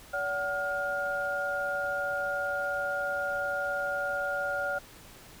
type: tone cluster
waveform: sine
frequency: 572 / 749 / 1417 Hz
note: D5 / F#5 / F6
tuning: -46 / +21 / +25 cents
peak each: -33 / -36 / -31 dBFS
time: 0.13-4.79 s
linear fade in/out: 10 ms
effects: pink hiss -51 dBFS RMS until 5.4 s